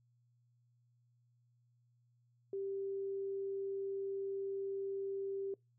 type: tone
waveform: sine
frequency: 392 Hz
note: G4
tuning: in tune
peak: -37 dBFS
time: 2.53-5.54 s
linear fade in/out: 2 ms
effects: noise-tail reverb RT60 0.2 s tail -25 dB re dry + added 120 Hz sine -70 dBFS peak until 5.78 s